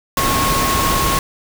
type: tone in noise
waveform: sine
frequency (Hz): 1090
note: C#6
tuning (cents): -29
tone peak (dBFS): -18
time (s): 0.17-1.19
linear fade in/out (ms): 2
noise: pink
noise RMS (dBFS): -18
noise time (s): 0.17-1.19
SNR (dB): -3
effects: none